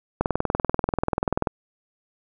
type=click train; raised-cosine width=1 ms; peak=-7 dBFS; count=27; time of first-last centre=0.21-1.472 s; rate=20.6 Hz; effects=none